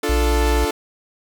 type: chord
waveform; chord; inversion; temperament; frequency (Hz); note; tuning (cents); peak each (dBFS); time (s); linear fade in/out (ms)
sawtooth; D minor; none; equal; 293.7 / 349.2 / 440; D4 / F4 / A4; 0 / 0 / 0; -21 / -22 / -18; 0.03-0.71; 5
type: tone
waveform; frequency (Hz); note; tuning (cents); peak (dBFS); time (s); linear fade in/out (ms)
sine; 58.6; A#1; +10; -16; 0.09-0.65; 5
effects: none